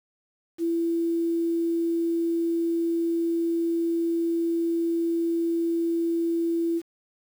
sine tone with quantisation, 335 Hz, E4, 28 cents sharp, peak -22 dBFS, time 0.58-6.82 s, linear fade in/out 50 ms, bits 8, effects none

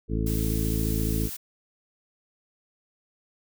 harmonic tone, 54.5 Hz, A1, 16 cents flat, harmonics 1 / 2 / 3 / 4 / 5 / 6 / 8, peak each -27 / -30 / -32 / -33 / -34 / -35 / -36 dBFS, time 0.08-1.3 s, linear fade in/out 50 ms
blue noise, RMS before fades -36 dBFS, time 0.26-1.37 s, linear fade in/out 10 ms
effects none

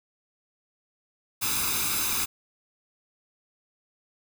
white noise with comb filter, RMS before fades -27 dBFS, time 1.41-2.26 s, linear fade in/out 20 ms, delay 0.8 ms, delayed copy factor +0.7, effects none

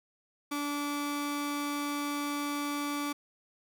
sawtooth tone pair together, 289.5 / 579 Hz, D4 / D5, -25 / -25 cents, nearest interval octave, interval 1200 cents, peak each -28 / -31 dBFS, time 0.51-3.13 s, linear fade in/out 10 ms, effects none

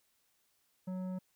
triangle tone with tanh clipping, 185 Hz, F#3, in tune, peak -38 dBFS, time 0.87-1.19 s, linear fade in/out 10 ms, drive 15 dB, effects white hiss -75 dBFS RMS until 1.35 s

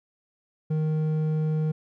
sine tone with hard clipping, 155.56 Hz, D#3, in tune, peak -24 dBFS, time 0.7-1.72 s, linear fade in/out 10 ms, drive 6 dB, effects none

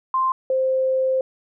sine tone pair in turn, 1046.5 / 523.2 Hz, C6 / C5, 0 / 0 cents, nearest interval octave, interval 1200 cents, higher first, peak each -17 dBFS, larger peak neither, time 0.14-0.32 / 0.5-1.21 s, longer second, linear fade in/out 2 ms, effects none

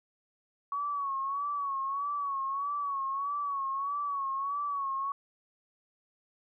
sine tone with vibrato, 1119 Hz, C#6, 16 cents sharp, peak -30 dBFS, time 0.72-5.12 s, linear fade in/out 2 ms, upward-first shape sine, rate 1.6 Hz, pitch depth 64 cents each way, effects none

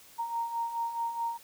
sine beating tone pair, 925 / 929.7 Hz, A#5 / A#5, -14 / -5 cents, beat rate 4.7 Hz, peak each -38 / -31 dBFS, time 0.18-1.38 s, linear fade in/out 20 ms, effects white hiss -55 dBFS RMS until 1.43 s

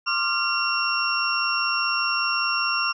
sine tone cluster, 1066 / 1191 / 1382 / 2744 / 5500 Hz, C6 / D6 / F6 / F7 / F8, +32 / +24 / -19 / -31 / -27 cents, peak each -30 / -29 / -27 / -26 / -27 dBFS, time 0.06-2.93 s, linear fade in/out 20 ms, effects none

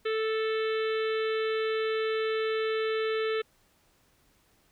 harmonic tone, 440 Hz, A4, in tune, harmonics 1 / 3 / 4 / 5 / 6 / 7 / 8 / 9, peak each -27 / -37 / -39 / -41 / -43 / -44 / -45 / -46 dBFS, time 0.05-3.42 s, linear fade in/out 10 ms, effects pink hiss -66 dBFS RMS until 4.71 s

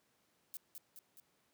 violet noise with echo, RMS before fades -45 dBFS, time 0.54-0.57 s, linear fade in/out 0 ms, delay 210 ms, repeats 3, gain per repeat -4 dB, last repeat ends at 1.2 s, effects pink hiss -75 dBFS RMS until 1.53 s + high-pass 150 Hz 12 dB/octave

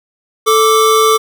square tone pair together, 440 / 1170.6 Hz, A4 / D6, 0 / -6 cents, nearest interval octave + perfect fourth, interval 1694 cents, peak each -11 dBFS, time 0.46-1.18 s, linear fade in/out 20 ms, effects none

